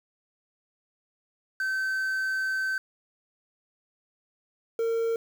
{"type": "tone pair in turn", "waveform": "triangle", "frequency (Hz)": [1539, 457.5], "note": ["G6", "A#4"], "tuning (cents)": [-32, -32], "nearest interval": "octave + major sixth", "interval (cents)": 2100, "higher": "first", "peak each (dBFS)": [-24, -22], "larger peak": "second", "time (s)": [[1.6, 2.78], [4.79, 5.16]], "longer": "first", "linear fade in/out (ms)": 2, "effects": ["8-bit"]}